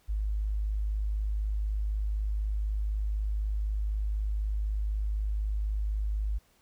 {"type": "tone", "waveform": "sine", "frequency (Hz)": 52, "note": "G#1", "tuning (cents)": 3, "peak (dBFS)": -27, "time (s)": [0.08, 6.39], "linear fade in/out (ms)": 20, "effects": ["pink hiss -66 dBFS RMS until 6.61 s"]}